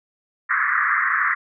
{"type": "band-pass noise", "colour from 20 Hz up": "white", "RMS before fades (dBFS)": -20, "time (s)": [0.49, 1.35], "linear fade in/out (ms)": 20, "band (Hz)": [1100, 2000], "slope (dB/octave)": 96, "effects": []}